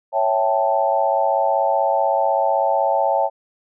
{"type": "chord", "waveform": "sine", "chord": "A dominant seventh", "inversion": "first", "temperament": "equal", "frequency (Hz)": [554.4, 659.3, 784, 880], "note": ["C#5", "E5", "G5", "A5"], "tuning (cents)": [0, 0, 0, 0], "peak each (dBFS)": -21, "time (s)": [0.12, 3.3], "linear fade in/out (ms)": 50, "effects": []}